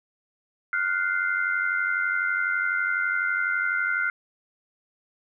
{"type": "tone cluster", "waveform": "sine", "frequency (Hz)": [1408, 1500, 2086], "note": ["F6", "F#6", "C7"], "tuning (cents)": [14, 23, -6], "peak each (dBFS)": [-25, -28, -29], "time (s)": [0.73, 4.1], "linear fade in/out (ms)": 2, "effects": []}